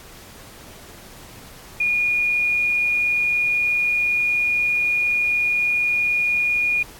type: tone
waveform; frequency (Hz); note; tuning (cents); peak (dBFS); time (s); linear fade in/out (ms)
sine; 2439; D#7; -35; -17; 1.8-6.83; 5
effects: pink hiss -43 dBFS RMS until 6.99 s + AAC 64 kbps